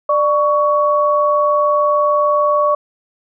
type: tone pair together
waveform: sine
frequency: 593.3 / 1120 Hz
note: D5 / C#6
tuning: +18 / +18 cents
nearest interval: major seventh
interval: 1100 cents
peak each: -14 dBFS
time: 0.09-2.75 s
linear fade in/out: 5 ms
effects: none